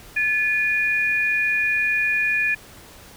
sine tone pair together, 1729 / 2445 Hz, A6 / D#7, -31 / -31 cents, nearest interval tritone, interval 600 cents, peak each -22 / -20 dBFS, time 0.16-2.55 s, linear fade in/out 10 ms, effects pink hiss -45 dBFS RMS until 3.16 s

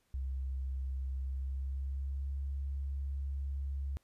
sine tone with pitch glide, 66.1 to 68.91 Hz, C2 to C#2, +18 to -10 cents, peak -34 dBFS, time 0.14-3.97 s, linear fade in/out 0 ms, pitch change +72 cents, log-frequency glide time 1.19-2.37 s, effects pink hiss -75 dBFS RMS until 4.03 s + resampled to 32000 Hz

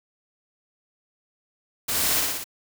white noise with echo, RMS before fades -26 dBFS, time 1.88-2.21 s, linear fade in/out 10 ms, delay 58 ms, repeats 4, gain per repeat -2 dB, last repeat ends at 2.442 s, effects none

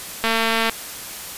click train, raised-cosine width 0.3 ms, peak -4 dBFS, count 104, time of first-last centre 0.24-0.696 s, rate 226 Hz, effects white hiss -33 dBFS RMS until 1.37 s + resampled to 32000 Hz

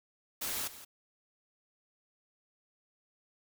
white noise with echo, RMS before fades -36 dBFS, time 0.41-0.68 s, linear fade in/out 10 ms, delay 170 ms, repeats 1, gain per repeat -14 dB, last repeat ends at 0.85 s, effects none

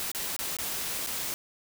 white noise with dropouts, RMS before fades -33 dBFS, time 0-1.34 s, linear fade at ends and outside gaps 0 ms, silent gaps 0.116-0.148 / 0.364-0.39 / 0.568-0.587 / 1.064-1.071 s, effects none

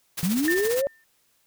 white noise with tremolo, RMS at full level -29 dBFS, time 0.17-0.82 s, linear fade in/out 10 ms, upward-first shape triangle, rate 15 Hz, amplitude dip 75%
sine linear sweep, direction up, 162.9 to 570 Hz, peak -21 dBFS, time 0.23-0.87 s, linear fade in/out 0 ms
sine tone with exponential decay, 1798 Hz, A6, 37 cents sharp, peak -20 dBFS, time 0.48-1.04 s, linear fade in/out 1 ms, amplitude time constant 120 ms
effects white hiss -66 dBFS RMS until 1.46 s

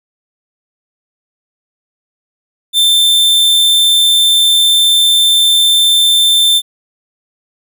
45% pulse tone, 3559 Hz, A7, 19 cents sharp, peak -7 dBFS, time 2.73-6.62 s, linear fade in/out 50 ms, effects none

